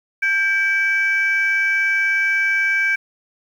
sine tone pair together, 1584.6 / 2301 Hz, G6 / D7, +18 / -36 cents, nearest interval tritone, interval 646 cents, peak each -17 dBFS, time 0.22-2.96 s, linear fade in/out 10 ms, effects tanh soft clip ceiling -10 dBFS + 8-bit

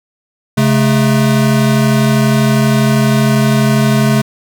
square tone pair together, 136.1 / 216 Hz, C#3 / A3, -31 / -32 cents, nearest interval minor sixth, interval 799 cents, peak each -12 dBFS, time 0.57-4.22 s, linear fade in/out 10 ms, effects none

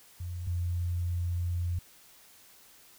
sine tone pair in turn, 88 / 87.29 Hz, F2 / F2, +14 / 0 cents, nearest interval unison, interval 14 cents, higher first, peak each -34 / -28 dBFS, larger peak second, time 0.2-0.47 / 0.47-1.79 s, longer second, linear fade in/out 5 ms, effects white hiss -57 dBFS RMS until 2.98 s

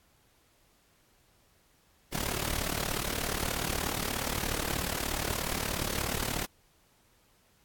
pink noise with amplitude modulation, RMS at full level -29 dBFS, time 2.12-6.46 s, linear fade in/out 20 ms, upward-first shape sine, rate 36.8 Hz, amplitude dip 85%, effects pink hiss -66 dBFS RMS until 7.64 s + AAC 64 kbps

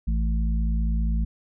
harmonic tone, 55 Hz, A1, in tune, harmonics 1 / 3 / 4, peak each -21 / -31 / -33 dBFS, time 0.07-1.25 s, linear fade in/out 10 ms, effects none

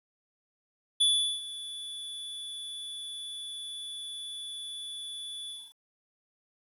square tone with ADSR envelope, 3453 Hz, A7, 33 cents flat, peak -21 dBFS, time 1-5.74 s, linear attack 12 ms, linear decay 390 ms, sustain -17 dB, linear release 250 ms, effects resampled to 32000 Hz + 10-bit

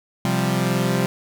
sawtooth chord, C suspended fourth, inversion none, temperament equal, 130.81 / 174.61 / 196 Hz, C3 / F3 / G3, 0 / 0 / 0 cents, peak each -19 dBFS, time 0.25-1.06 s, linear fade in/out 0 ms, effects none

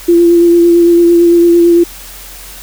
sine tone with vibrato, 342.6 Hz, F4, 33 cents flat, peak -3 dBFS, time 0.08-1.84 s, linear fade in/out 10 ms, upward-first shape sine, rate 8.9 Hz, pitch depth 17 cents each way, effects added 44 Hz sine -34 dBFS peak until 2.62 s + white hiss -31 dBFS RMS until 2.62 s

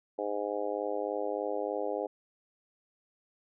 harmonic tone, 103.3 Hz, G#2, 9 cents flat, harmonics 3 / 4 / 5 / 6 / 7 / 8, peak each -40 / -36 / -35 / -38 / -41 / -41 dBFS, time 0.18-2.07 s, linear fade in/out 10 ms, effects none

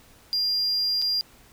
triangle tone with dropouts, 4800 Hz, D8, 37 cents sharp, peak -20 dBFS, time 0.33-1.21 s, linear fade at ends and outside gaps 0 ms, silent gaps 1.017-1.022 s, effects tanh soft clip ceiling -16 dBFS + pink hiss -54 dBFS RMS until 1.52 s

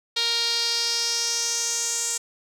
sawtooth tone with band-pass filter sweep, 466.2 Hz, A#4, in tune, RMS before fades -25 dBFS, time 0.16-2.18 s, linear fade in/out 10 ms, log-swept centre 4000 to 7400 Hz, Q 4.2, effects none

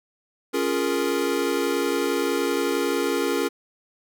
square chord, Bb minor seventh, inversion first, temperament equal, 277.2 / 349.2 / 415.3 / 466.2 Hz, Db4 / F4 / Ab4 / Bb4, 0 / 0 / 0 / 0 cents, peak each -28 dBFS, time 0.53-3.49 s, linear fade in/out 20 ms, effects none

